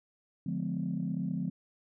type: chord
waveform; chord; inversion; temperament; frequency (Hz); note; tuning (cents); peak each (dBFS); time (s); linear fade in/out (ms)
sine; D diminished seventh; none; just; 146.83 / 176.2 / 211.4 / 253.7; D3 / F3 / Ab3 / Cb4; 0 / +16 / +31 / +47; -38 / -33 / -37 / -37; 0.46-1.5; 5
effects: tanh soft clip ceiling -22 dBFS